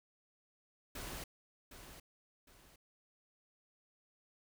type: noise with echo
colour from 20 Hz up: pink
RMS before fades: -45 dBFS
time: 0.95-1.24 s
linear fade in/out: 5 ms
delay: 760 ms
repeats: 2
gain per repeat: -9 dB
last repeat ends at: 2.76 s
effects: none